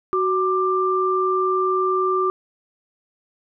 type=tone pair together; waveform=sine; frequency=373.2 / 1184 Hz; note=F#4 / D6; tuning=+15 / +14 cents; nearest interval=octave + minor sixth; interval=1999 cents; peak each=-20 dBFS; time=0.13-2.3 s; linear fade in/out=0 ms; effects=none